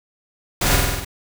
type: noise with echo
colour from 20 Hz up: pink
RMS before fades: -19 dBFS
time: 0.61-0.76 s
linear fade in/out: 5 ms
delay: 48 ms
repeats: 6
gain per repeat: -2 dB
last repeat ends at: 1.048 s
effects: none